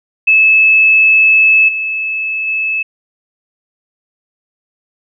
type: tone with level steps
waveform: sine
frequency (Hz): 2605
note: E7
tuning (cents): -21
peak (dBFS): -5 / -15 / -13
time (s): 0.27-2.83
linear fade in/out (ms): 10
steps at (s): 1.68 / 2.47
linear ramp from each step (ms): 10
effects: none